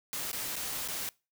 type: noise with dropouts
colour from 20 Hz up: white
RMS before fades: -36 dBFS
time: 0.13-1.09 s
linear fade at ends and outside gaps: 0 ms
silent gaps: 0.315-0.33 / 0.557-0.564 / 0.877-0.885 s
effects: noise-tail reverb RT60 0.3 s tail -24 dB re dry